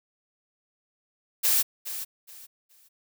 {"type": "noise with echo", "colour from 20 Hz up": "blue", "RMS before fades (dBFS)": -22, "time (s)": [1.43, 1.63], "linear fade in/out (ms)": 20, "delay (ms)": 420, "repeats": 3, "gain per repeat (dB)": -12, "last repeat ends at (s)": 2.89, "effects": []}